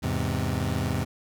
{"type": "chord", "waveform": "25% pulse", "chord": "E augmented", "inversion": "none", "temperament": "equal", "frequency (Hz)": [82.41, 103.83, 130.81], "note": ["E2", "G#2", "B#2"], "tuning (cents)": [0, 0, 0], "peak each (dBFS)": -26, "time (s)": [0.02, 1.05], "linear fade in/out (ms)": 20, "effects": []}